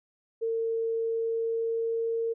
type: tone with pitch glide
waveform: sine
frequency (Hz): 454.3 to 457.5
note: A#4 to A#4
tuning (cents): -45 to -32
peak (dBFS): -26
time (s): 0.41-2.34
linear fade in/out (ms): 20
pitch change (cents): +13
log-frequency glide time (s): 0.93-2.18
effects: none